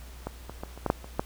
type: clicks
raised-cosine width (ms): 1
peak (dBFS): -18 / -24 / -21 / -28 / -12 / -7 / -28 / -11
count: 8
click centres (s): 0.27 / 0.496 / 0.635 / 0.776 / 0.863 / 0.901 / 1.044 / 1.195
effects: added 60 Hz sine -43 dBFS peak until 1.25 s + pink hiss -51 dBFS RMS until 1.25 s